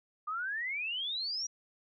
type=exponential sweep; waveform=sine; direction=up; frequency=1200 to 5850 Hz; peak=-33 dBFS; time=0.27-1.47 s; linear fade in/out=10 ms; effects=none